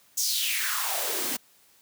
white noise with high-pass filter sweep, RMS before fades -28 dBFS, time 0.17-1.37 s, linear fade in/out 10 ms, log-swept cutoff 6500 to 210 Hz, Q 4, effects white hiss -60 dBFS RMS until 1.81 s + high-pass 60 Hz 12 dB/octave

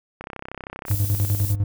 click train, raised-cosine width 0.5 ms, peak -18 dBFS, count 24, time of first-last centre 0.21-0.913 s, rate 32.7 Hz
violet noise, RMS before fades -30 dBFS, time 0.85-1.56 s, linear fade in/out 50 ms
triangle tone with tremolo, 100.7 Hz, G2, 47 cents sharp, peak -15 dBFS, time 0.9-1.64 s, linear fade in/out 5 ms, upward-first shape square, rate 10 Hz, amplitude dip 65%
effects none

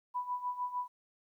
sine tone with tremolo, 989 Hz, B5, 2 cents sharp, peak -31 dBFS, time 0.14-0.88 s, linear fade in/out 20 ms, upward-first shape sine, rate 6.6 Hz, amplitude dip 75%, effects 12-bit

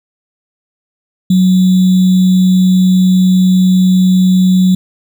sine tone with sample-and-hold, 185 Hz, F#3, in tune, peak -5 dBFS, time 1.3-4.75 s, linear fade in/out 5 ms, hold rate 3675 Hz, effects none

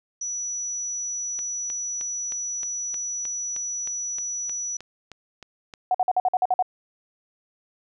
sine tone, 5900 Hz, F#8, 6 cents flat, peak -27 dBFS, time 0.21-4.77 s, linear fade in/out 5 ms
click train, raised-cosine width 0.2 ms, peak -23 dBFS, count 15, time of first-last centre 1.39-5.738 s, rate 3.22 Hz
sine tone bursts, 737 Hz, F#5, 7 cents flat, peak -17 dBFS, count 9, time 5.91-6.625 s, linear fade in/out 2 ms, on 35 ms, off 50 ms
effects none

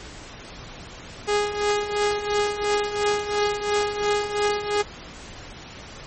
sawtooth tone with tremolo, 413.8 Hz, G#4, 6 cents flat, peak -14 dBFS, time 1.27-4.83 s, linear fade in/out 20 ms, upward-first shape triangle, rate 2.9 Hz, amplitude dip 75%, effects pink hiss -40 dBFS RMS until 6.06 s + MP3 32 kbps

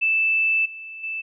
sine tone with level steps, 2639 Hz, E7, 1 cent sharp, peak -17 / -34 / -26 dBFS, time 0.01-1.22 s, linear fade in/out 20 ms, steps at 0.65 / 1.03 s, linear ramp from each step 10 ms, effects none

